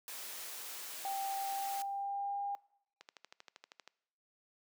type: noise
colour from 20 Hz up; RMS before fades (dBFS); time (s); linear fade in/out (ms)
white; -45; 0.08-1.82; 0
type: tone with pitch glide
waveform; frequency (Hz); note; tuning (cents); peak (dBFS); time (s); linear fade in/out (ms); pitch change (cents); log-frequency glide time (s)
sine; 784 to 804.6; G5 to G5; 0 to +45; -35; 1.05-2.55; 0; +45; 1.38-2.42
type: click train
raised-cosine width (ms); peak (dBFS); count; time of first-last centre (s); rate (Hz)
0.2; -33; 12; 3.01-3.876; 12.7
effects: noise-tail reverb RT60 0.8 s tail -22 dB re dry + high-pass 400 Hz 12 dB/octave